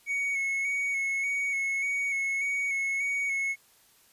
triangle tone with vibrato, 2214 Hz, C#7, 3 cents flat, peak -25 dBFS, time 0.06-3.56 s, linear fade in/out 50 ms, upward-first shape square, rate 1.7 Hz, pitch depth 21 cents each way, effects white hiss -61 dBFS RMS until 4.12 s + resampled to 32000 Hz

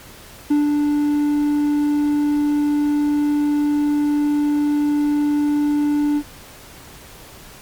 triangle tone with ADSR envelope, 293.7 Hz, D4, in tune, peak -10 dBFS, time 0.5-6.23 s, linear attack 10 ms, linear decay 150 ms, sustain -3 dB, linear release 59 ms, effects pink hiss -41 dBFS RMS until 7.61 s + MP3 96 kbps

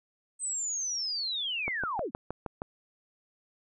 sine linear sweep, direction down, 8320 to 174.61 Hz, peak -30 dBFS, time 0.39-2.11 s, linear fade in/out 50 ms
click train, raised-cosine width 1 ms, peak -20 dBFS, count 7, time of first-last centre 1.68-2.619 s, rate 6.39 Hz
effects none

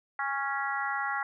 harmonic tone with a mistuned harmonic, 277.2 Hz, C#4, in tune, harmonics 3 / 4 / 5 / 6 / 7, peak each -34 / -36 / -34 / -37 / -36 dBFS, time 0.19-1.23 s, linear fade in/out 2 ms, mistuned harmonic 3, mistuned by -21 cents, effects none

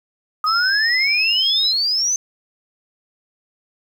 sine exponential sweep, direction up, 1228 to 6272 Hz, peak -16 dBFS, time 0.44-2.16 s, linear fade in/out 2 ms
sine tone with tremolo, 5150 Hz, E8, 41 cents flat, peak -18 dBFS, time 0.46-1.73 s, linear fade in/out 20 ms, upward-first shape sine, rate 11 Hz, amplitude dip 25%
effects 7-bit

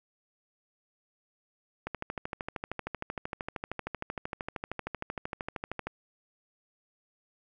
click train, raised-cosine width 0.5 ms, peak -19 dBFS, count 53, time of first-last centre 1.87-5.87 s, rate 13 Hz, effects none

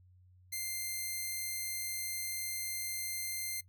5% pulse tone, 2093 Hz, C7, in tune, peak -26 dBFS, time 0.52-3.61 s, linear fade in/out 10 ms, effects noise-tail reverb RT60 0.1 s tail -20 dB re dry + added 91 Hz sine -59 dBFS peak until 3.68 s

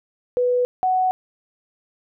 sine tone pair in turn, 493.9 / 743.4 Hz, B4 / F#5, 0 / +8 cents, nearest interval perfect fifth, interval 708 cents, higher second, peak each -16 dBFS, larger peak neither, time 0.37-0.65 / 0.83-1.11 s, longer neither, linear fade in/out 0 ms, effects none

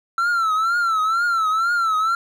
triangle tone with vibrato, 1341 Hz, E6, 29 cents sharp, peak -15 dBFS, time 0.18-2.15 s, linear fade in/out 2 ms, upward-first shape triangle, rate 2.1 Hz, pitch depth 120 cents each way, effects none

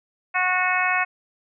harmonic tone, 366.2 Hz, F#4, 18 cents flat, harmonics 2 / 3 / 4 / 5 / 6 / 7, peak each -26 / -26 / -26 / -26 / -26 / -26 dBFS, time 0.34-1.05 s, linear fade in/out 20 ms, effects none

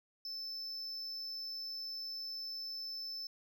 triangle tone, 5274 Hz, E8, in tune, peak -39 dBFS, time 0.25-3.27 s, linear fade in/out 2 ms, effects none

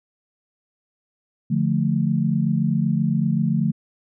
sine chord, D minor, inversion none, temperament equal, 146.83 / 174.61 / 220 Hz, D3 / F3 / A3, 0 / 0 / 0 cents, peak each -22 dBFS, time 1.5-3.72 s, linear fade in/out 10 ms, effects none

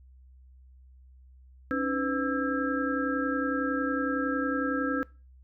sine tone cluster, 275 / 305.9 / 504 / 1322 / 1619 Hz, C#4 / D#4 / B4 / E6 / G#6, -14 / -29 / +35 / +5 / -45 cents, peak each -29 / -36 / -33 / -33 / -34 dBFS, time 1.71-5.03 s, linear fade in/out 0 ms, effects noise-tail reverb RT60 0.3 s tail -21 dB re dry + added 64 Hz sine -51 dBFS peak until 5.43 s

